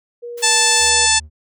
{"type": "tone with pitch glide", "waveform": "sine", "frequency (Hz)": [477.3, 481.5], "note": ["A#4", "B4"], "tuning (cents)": [41, -44], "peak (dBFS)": -27, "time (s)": [0.22, 1.07], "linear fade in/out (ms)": 20, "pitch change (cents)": 15, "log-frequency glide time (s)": [0.68, 0.84]}
{"type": "high-pass noise", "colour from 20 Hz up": "white", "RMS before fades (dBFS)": -39, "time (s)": [0.37, 0.9], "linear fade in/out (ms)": 10, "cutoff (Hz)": 910, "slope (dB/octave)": 48}
{"type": "harmonic tone", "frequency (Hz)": 880, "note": "A5", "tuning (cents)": 0, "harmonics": [1, 2, 3, 4, 5, 6, 7, 8, 9, 10], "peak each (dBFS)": [-21, -21, -21, -21, -21, -21, -21, -21, -21, -21], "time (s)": [0.42, 1.2], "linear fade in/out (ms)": 20}
{"type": "tone", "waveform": "triangle", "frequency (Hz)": 76.1, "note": "D#2", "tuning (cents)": -38, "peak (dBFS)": -31, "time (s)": [0.78, 1.3], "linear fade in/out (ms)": 50}
{"effects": []}